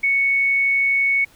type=tone; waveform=sine; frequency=2217 Hz; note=C#7; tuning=in tune; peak=-15 dBFS; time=0.03-1.25 s; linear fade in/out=10 ms; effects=pink hiss -52 dBFS RMS until 1.35 s